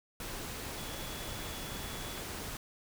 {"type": "tone in noise", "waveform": "sine", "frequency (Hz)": 3400, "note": "G#7", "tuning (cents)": 40, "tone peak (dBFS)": -50, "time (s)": [0.78, 2.21], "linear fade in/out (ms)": 2, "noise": "pink", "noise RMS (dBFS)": -41, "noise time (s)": [0.2, 2.57], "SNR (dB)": -12, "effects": []}